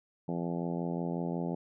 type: harmonic tone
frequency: 85.5 Hz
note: F2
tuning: 36 cents flat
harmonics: 2 / 3 / 4 / 5 / 6 / 7 / 8 / 9 / 10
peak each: -34 / -38 / -40 / -42 / -44 / -45 / -46 / -47 / -48 dBFS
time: 0.28-1.55 s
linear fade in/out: 5 ms
effects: none